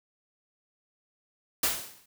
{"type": "noise with exponential decay", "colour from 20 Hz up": "white", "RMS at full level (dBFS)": -23, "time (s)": [1.63, 2.06], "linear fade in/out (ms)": 5, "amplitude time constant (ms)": 92, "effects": []}